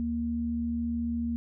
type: tone pair together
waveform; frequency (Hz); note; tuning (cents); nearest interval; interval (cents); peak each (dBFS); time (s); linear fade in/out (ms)
sine; 73.42 / 234.5; D2 / A#3; 0 / +11; octave + minor sixth; 2011; -36 / -28; 0-1.36; 0
effects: none